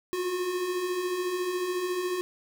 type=beating tone pair; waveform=square; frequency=349.2 / 363.2 Hz; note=F4 / F#4; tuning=0 / -32 cents; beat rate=14 Hz; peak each=-38 / -29 dBFS; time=0.13-2.21 s; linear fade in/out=0 ms; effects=none